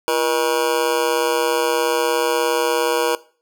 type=tone with amplitude modulation; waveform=25% pulse; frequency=479.4 Hz; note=A#4; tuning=48 cents sharp; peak=-9 dBFS; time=0.08-3.15 s; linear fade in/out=0 ms; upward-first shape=sine; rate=137 Hz; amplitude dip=95%; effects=noise-tail reverb RT60 0.4 s tail -19 dB re dry